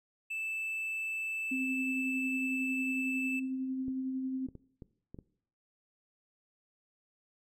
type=tone; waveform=triangle; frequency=2637 Hz; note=E7; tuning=in tune; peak=-33 dBFS; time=0.3-3.4 s; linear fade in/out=10 ms
type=tone with tremolo; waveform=sine; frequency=261.6 Hz; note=C4; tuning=in tune; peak=-31 dBFS; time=1.51-4.47 s; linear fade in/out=10 ms; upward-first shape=sine; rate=11 Hz; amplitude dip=25%
type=clicks; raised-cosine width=3 ms; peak=-33 dBFS; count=6; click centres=3.882 / 4.487 / 4.553 / 4.822 / 5.145 / 5.188 s
effects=noise-tail reverb RT60 0.6 s tail -19 dB re dry